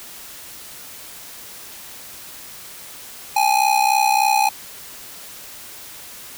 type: ring-modulated tone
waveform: square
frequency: 831 Hz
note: G#5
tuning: 1 cent sharp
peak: -12 dBFS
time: 3.36-4.49 s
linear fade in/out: 5 ms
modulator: 31.7 Hz
effects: white hiss -38 dBFS RMS until 6.37 s